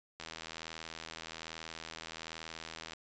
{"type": "click train", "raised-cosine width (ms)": 0.2, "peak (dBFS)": -25, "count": 223, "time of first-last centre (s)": [0.2, 2.934], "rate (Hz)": 81.2, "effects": ["resampled to 16000 Hz"]}